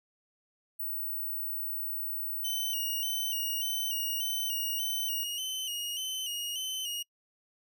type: tone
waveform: sine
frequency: 15870 Hz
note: B9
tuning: 7 cents sharp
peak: -32 dBFS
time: 0.79-5.24 s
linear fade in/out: 10 ms
type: tone with vibrato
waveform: sawtooth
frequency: 2960 Hz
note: F#7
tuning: in tune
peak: -30 dBFS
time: 2.44-7.03 s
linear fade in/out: 10 ms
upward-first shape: square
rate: 1.7 Hz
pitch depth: 54 cents each way
effects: noise-tail reverb RT60 0.1 s tail -26 dB re dry